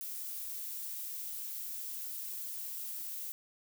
violet noise, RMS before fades -41 dBFS, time 0.01-3.32 s, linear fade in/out 0 ms, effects none

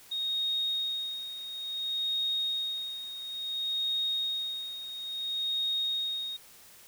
sine tone with tremolo, 3729 Hz, A#7, in tune, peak -27 dBFS, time 0.11-6.37 s, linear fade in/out 10 ms, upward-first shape sine, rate 0.58 Hz, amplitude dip 70%, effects white hiss -54 dBFS RMS until 6.87 s

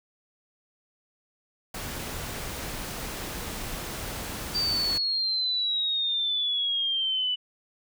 pink noise, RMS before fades -35 dBFS, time 1.74-4.98 s, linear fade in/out 5 ms
sine exponential sweep, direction down, 4674 to 2967 Hz, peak -24 dBFS, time 4.54-7.36 s, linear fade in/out 20 ms
effects none

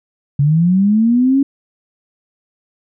sine linear sweep, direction up, 137.7 to 279.8 Hz, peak -9 dBFS, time 0.39-1.43 s, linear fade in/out 5 ms, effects none

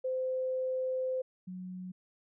sine tone pair in turn, 516 / 183.49 Hz, C5 / F#3, -24 / -14 cents, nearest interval octave + tritone, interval 1790 cents, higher first, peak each -30 / -39 dBFS, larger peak first, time 0.04-1.22 / 1.47-1.92 s, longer first, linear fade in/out 10 ms, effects none

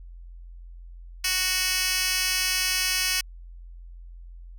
10% pulse tone with high-pass filter, 370 Hz, F#4, in tune, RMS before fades -25 dBFS, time 1.24-3.21 s, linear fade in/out 5 ms, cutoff 3300 Hz, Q 1.4, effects added 43 Hz sine -40 dBFS peak until 4.58 s

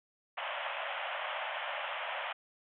pink band-pass noise, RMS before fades -38 dBFS, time 0.37-2.33 s, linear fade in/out 10 ms, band 550 to 3300 Hz, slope 96 dB/octave, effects none

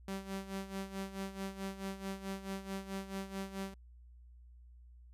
sawtooth tone with tremolo, 193.9 Hz, G3, 19 cents flat, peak -33 dBFS, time 0.08-3.74 s, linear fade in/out 2 ms, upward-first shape sine, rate 4.6 Hz, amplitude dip 75%, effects added 60 Hz sine -54 dBFS peak until 5.13 s + resampled to 32000 Hz

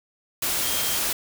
sine tone in noise, 3199 Hz, G7, 34 cents sharp, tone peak -33 dBFS, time 0.63-0.98 s, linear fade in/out 5 ms, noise white, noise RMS -25 dBFS, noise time 0.42-1.13 s, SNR -11 dB, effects none

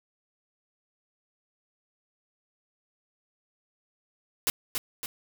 white noise with echo, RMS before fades -25 dBFS, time 4.47-4.5 s, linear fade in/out 0 ms, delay 280 ms, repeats 2, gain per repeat -5 dB, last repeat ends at 5.06 s, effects none

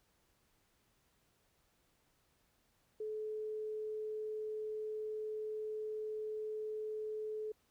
sine tone, 430.6 Hz, A4, 37 cents flat, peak -38 dBFS, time 3-7.52 s, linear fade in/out 5 ms, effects pink hiss -75 dBFS RMS until 7.7 s

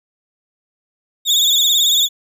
35% pulse tone with vibrato, 3558 Hz, A7, 19 cents sharp, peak -10 dBFS, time 1.25-2.09 s, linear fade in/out 50 ms, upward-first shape sine, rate 18 Hz, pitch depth 91 cents each way, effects none

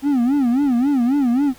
triangle tone with vibrato, 261.6 Hz, C4, in tune, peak -12 dBFS, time 0.02-1.54 s, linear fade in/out 50 ms, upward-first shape sine, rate 3.7 Hz, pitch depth 190 cents each way, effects pink hiss -46 dBFS RMS until 1.58 s

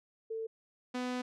sine / sawtooth tone pair in turn, 447 / 249.9 Hz, A4 / B3, +27 / +21 cents, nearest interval minor seventh, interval 1006 cents, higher first, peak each -35 / -30 dBFS, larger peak second, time 0.3-0.47 / 0.94-1.22 s, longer second, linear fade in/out 10 ms, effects low-pass 6000 Hz 12 dB/octave

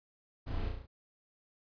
brown noise with echo, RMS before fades -37 dBFS, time 0.46-0.7 s, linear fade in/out 20 ms, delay 34 ms, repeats 5, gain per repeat -3 dB, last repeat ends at 0.87 s, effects resampled to 11025 Hz

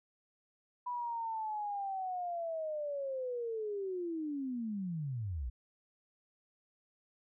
sine linear sweep, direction down, 987.8 to 54 Hz, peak -35 dBFS, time 0.86-5.5 s, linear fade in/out 10 ms, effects none

